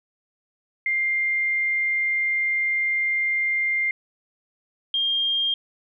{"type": "tone pair in turn", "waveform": "sine", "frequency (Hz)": [2100, 3211], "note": ["C7", "G7"], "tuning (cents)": [6, 41], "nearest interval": "perfect fifth", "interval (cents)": 735, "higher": "second", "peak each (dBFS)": [-20, -20], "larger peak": "neither", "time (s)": [[0.86, 3.91], [4.94, 5.54]], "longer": "first", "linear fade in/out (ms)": 2, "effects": []}